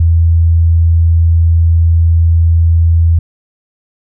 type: tone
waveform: sine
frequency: 83 Hz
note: E2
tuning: 12 cents sharp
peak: -5 dBFS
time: 0-3.19 s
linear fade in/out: 5 ms
effects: none